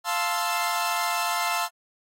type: chord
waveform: sawtooth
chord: F major seventh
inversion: none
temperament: equal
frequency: 698.5 / 880 / 1046.5 / 1318.5 Hz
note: F5 / A5 / C6 / E6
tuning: 0 / 0 / 0 / 0 cents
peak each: -26 dBFS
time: 0.04-1.69 s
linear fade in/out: 50 ms
effects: AAC 48 kbps